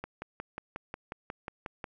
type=click train; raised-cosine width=0.5 ms; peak=-22 dBFS; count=11; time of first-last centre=0.04-1.842 s; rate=5.55 Hz; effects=none